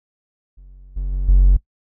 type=tone with level steps; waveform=triangle; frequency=46.15 Hz; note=F#1; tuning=4 cents flat; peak=-37 / -18 / -16 / -5 dBFS; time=0.57-1.57 s; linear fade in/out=10 ms; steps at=0.96 / 1.12 / 1.28 s; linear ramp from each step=10 ms; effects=noise-tail reverb RT60 0.1 s tail -21 dB re dry + tanh soft clip ceiling -3 dBFS